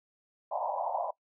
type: band-pass noise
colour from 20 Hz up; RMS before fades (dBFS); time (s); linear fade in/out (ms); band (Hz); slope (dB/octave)
pink; -33; 0.51-1.11; 10; 570 to 1000; 96
effects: noise-tail reverb RT60 0.1 s tail -20 dB re dry